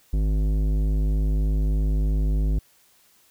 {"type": "tone with tanh clipping", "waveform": "sine", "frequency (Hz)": 51.6, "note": "G#1", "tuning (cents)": -10, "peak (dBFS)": -21, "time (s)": [0.13, 2.59], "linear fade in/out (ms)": 5, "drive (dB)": 14, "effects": ["white hiss -59 dBFS RMS until 3.3 s"]}